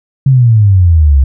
sine exponential sweep, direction down, 138.59 to 65.41 Hz, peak -3 dBFS, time 0.26-1.24 s, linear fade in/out 5 ms, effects none

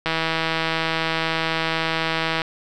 click train, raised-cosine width 0.3 ms, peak -6 dBFS, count 383, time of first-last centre 0.06-2.418 s, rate 162 Hz, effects none

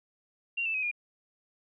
sine tone with pitch steps, 2761 / 2644 / 2532 / 2425 Hz, F7 / E7 / D#7 / D#7, -20 / +5 / +30 / -45 cents, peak -28 dBFS, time 0.57-0.914 s, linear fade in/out 10 ms, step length 86 ms, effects none

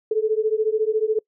sine beating tone pair, 428.5 / 442.5 Hz, A4 / A4, -46 / +10 cents, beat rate 14 Hz, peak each -21 dBFS, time 0.11-1.19 s, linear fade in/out 5 ms, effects noise-tail reverb RT60 0.1 s tail -26 dB re dry

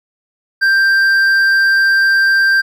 sine tone with hard clipping, 1577 Hz, G6, 10 cents sharp, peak -10 dBFS, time 0.61-2.62 s, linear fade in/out 20 ms, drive 5 dB, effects none

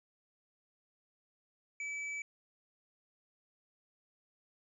sine tone with tanh clipping, 2300 Hz, D7, 37 cents flat, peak -39 dBFS, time 1.8-2.22 s, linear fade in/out 2 ms, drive 9 dB, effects resampled to 22050 Hz

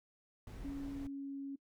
brown noise, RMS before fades -48 dBFS, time 0.47-1.07 s, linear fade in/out 2 ms
sine tone with pitch glide, 278.6 to 276.2 Hz, C#4 to C#4, +9 to -6 cents, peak -40 dBFS, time 0.64-1.56 s, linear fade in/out 10 ms, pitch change -15 cents, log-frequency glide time 0.81-1.41 s
effects noise-tail reverb RT60 0.1 s tail -20 dB re dry

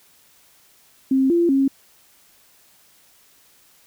sine tone with pitch steps, 265.9 / 342.5 / 271.5 Hz, C4 / F4 / C#4, +28 / -34 / -36 cents, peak -14 dBFS, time 1.11-1.68 s, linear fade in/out 5 ms, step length 190 ms, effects white hiss -55 dBFS RMS until 3.86 s

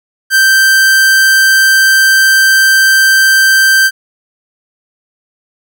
45% pulse tone, 1563 Hz, G6, 6 cents flat, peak -5 dBFS, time 0.3-3.91 s, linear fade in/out 50 ms, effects none

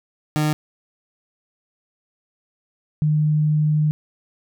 30% pulse / sine tone pair in turn, 152.1 / 152.1 Hz, D#3 / D#3, -39 / -39 cents, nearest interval unison, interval 0 cents, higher neither, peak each -15 dBFS, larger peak neither, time 0.36-0.53 / 3.02-3.91 s, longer second, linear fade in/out 0 ms, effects none

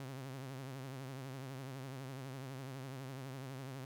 sawtooth tone with vibrato, 132.8 Hz, C3, 26 cents sharp, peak -40 dBFS, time 0-3.85 s, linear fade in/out 2 ms, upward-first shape triangle, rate 12 Hz, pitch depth 100 cents each way, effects none

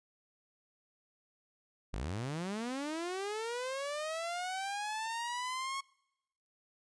sawtooth linear sweep, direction up, 41.65 to 1100 Hz, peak -32 dBFS, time 1.93-5.81 s, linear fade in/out 10 ms, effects noise-tail reverb RT60 0.9 s tail -26 dB re dry + resampled to 22050 Hz

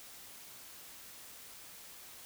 silence, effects white hiss -52 dBFS RMS until 2.25 s

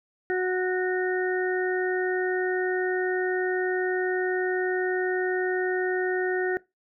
harmonic tone, 368 Hz, F#4, 9 cents flat, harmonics 1 / 2 / 4 / 5, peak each -24 / -33 / -33 / -32 dBFS, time 0.3-6.57 s, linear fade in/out 0 ms, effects noise-tail reverb RT60 0.2 s tail -20 dB re dry

